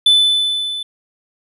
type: tone with level ramp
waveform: triangle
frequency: 3505 Hz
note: A7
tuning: 7 cents flat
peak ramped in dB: -5 to -21 dBFS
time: 0.06-0.83 s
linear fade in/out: 5 ms
effects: resampled to 32000 Hz